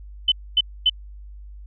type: tone bursts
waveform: sine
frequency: 3032 Hz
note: F#7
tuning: 42 cents sharp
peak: -13 dBFS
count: 3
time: 0.28-0.897 s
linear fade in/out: 5 ms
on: 39 ms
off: 250 ms
effects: added 50 Hz sine -37 dBFS peak until 1.66 s